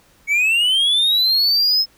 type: linear sweep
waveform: triangle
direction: up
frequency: 2217 to 5210 Hz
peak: -12 dBFS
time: 0.27-1.86 s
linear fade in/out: 50 ms
effects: pink hiss -54 dBFS RMS until 1.97 s